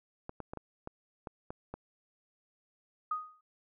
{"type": "clicks", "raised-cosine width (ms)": 1, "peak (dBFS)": -26, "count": 8, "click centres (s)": [0.294, 0.403, 0.535, 0.573, 0.874, 1.272, 1.505, 1.74]}
{"type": "tone with exponential decay", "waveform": "sine", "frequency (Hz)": 1244.5, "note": "D#6", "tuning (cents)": 0, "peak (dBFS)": -28, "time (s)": [3.11, 3.41], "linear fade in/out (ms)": 5, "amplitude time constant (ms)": 64}
{"effects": []}